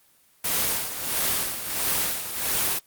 white noise with tremolo, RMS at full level -23 dBFS, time 0.44-2.79 s, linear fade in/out 5 ms, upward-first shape sine, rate 1.5 Hz, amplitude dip 65%, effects white hiss -60 dBFS RMS until 2.86 s + Opus 24 kbps

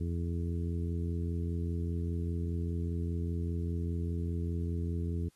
harmonic tone, 85 Hz, F2, 46 cents flat, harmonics 1 / 2 / 3 / 4 / 5, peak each -32 / -38 / -42 / -44 / -46 dBFS, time 0-5.29 s, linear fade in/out 10 ms, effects white hiss -70 dBFS RMS until 5.35 s + AAC 32 kbps

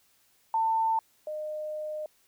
sine tone pair in turn, 895 / 611.6 Hz, A5 / D#5, +29 / -30 cents, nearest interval perfect fifth, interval 659 cents, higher first, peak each -23 / -32 dBFS, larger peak first, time 0.54-0.99 / 1.27-2.06 s, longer second, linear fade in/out 2 ms, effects white hiss -66 dBFS RMS until 2.27 s

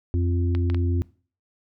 harmonic tone, 87.31 Hz, F2, in tune, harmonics 1 / 3 / 4, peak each -20 / -30 / -32 dBFS, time 0.14-1.02 s, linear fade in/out 0 ms
clicks, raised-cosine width 0.3 ms, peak -19 dBFS, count 3, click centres 0.55 / 0.7 / 0.746 s
effects noise-tail reverb RT60 0.4 s tail -20 dB re dry

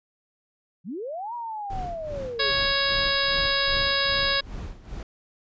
sine linear two-way sweep, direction up then down, 146.83 to 969 to 384.1 Hz, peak -30 dBFS, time 0.84-2.53 s, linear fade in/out 50 ms, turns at 1.34 s
brown noise with tremolo, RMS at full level -33 dBFS, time 1.7-5.03 s, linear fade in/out 2 ms, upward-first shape sine, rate 2.5 Hz, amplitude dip 80%
harmonic tone, 554.4 Hz, C#5, in tune, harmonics 1 / 2 / 3 / 4 / 5 / 6 / 7 / 8 / 9, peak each -30 / -31 / -27 / -33 / -33 / -32 / -27 / -33 / -29 dBFS, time 2.39-4.41 s, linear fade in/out 10 ms
effects resampled to 16000 Hz

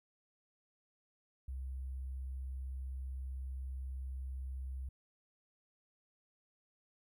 sine tone with sample-and-hold, 65.41 Hz, C2, in tune, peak -39 dBFS, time 1.48-4.89 s, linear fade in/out 5 ms, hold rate 11025 Hz, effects none

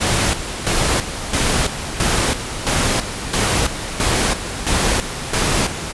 pink noise with tremolo, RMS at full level -17 dBFS, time 0-5.93 s, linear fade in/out 20 ms, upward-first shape square, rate 1.5 Hz, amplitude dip 65%, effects resampled to 24000 Hz

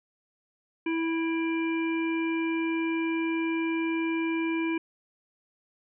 harmonic tone with a mistuned harmonic, 327.7 Hz, E4, 10 cents flat, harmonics 1 / 3 / 5 / 7 / 9, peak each -26 / -38 / -42 / -35 / -48 dBFS, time 0.86-4.78 s, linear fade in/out 5 ms, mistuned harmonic 7, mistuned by +57 cents, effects none

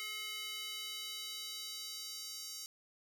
square tone with high-pass filter sweep, 427.9 Hz, A4, 48 cents flat, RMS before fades -44 dBFS, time 0-2.66 s, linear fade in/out 0 ms, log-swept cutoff 2400 to 5400 Hz, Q 2, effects none

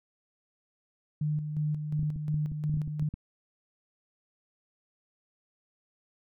sine tone with tremolo, 151.1 Hz, D3, 50 cents sharp, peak -26 dBFS, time 1.21-3.09 s, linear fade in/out 5 ms, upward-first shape square, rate 2.8 Hz, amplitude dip 50%
clicks, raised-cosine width 5 ms, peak -26 dBFS, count 11, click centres 1.994 / 2.03 / 2.161 / 2.343 / 2.518 / 2.696 / 2.741 / 2.771 / 2.877 / 3.025 / 3.14 s
effects none

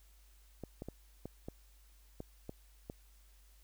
clicks, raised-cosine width 2 ms, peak -29 dBFS, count 8, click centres 0.637 / 0.821 / 0.886 / 1.256 / 1.485 / 2.204 / 2.494 / 2.899 s, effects added 50 Hz sine -60 dBFS peak until 3.63 s + white hiss -69 dBFS RMS until 3.63 s

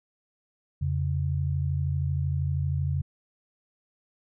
sine tone pair together, 86.1 / 138.93 Hz, F2 / C#3, -24 / +4 cents, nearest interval minor sixth, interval 828 cents, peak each -27 / -27 dBFS, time 0.81-3.02 s, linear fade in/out 10 ms, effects none

